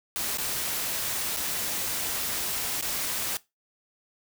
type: noise with dropouts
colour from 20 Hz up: white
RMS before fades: -30 dBFS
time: 0.16-3.37 s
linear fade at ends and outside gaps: 0 ms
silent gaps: 0.372-0.384 / 1.364-1.37 / 2.811-2.825 s
effects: noise-tail reverb RT60 0.2 s tail -19 dB re dry